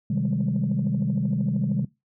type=chord; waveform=sine; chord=Ab major seventh; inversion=first; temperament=just; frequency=129.78 / 155.74 / 194.67 / 207.7 Hz; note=C3 / Eb3 / G3 / Ab3; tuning=-14 / +2 / -12 / 0 cents; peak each=-26 dBFS; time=0.1-1.85 s; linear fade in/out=5 ms; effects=noise-tail reverb RT60 0.2 s tail -20 dB re dry + tanh soft clip ceiling -16 dBFS